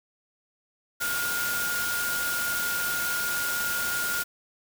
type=tone in noise; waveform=sine; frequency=1422 Hz; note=F6; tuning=31 cents sharp; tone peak=-28 dBFS; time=1-4.24 s; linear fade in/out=20 ms; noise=white; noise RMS=-31 dBFS; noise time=1-4.24 s; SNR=0 dB; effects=none